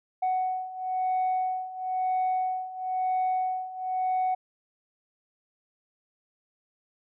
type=beating tone pair; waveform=sine; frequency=743 / 744 Hz; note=F#5 / F#5; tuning=+7 / +9 cents; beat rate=1 Hz; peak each=-29 / -26 dBFS; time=0.22-4.35 s; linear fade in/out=10 ms; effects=tanh soft clip ceiling -21 dBFS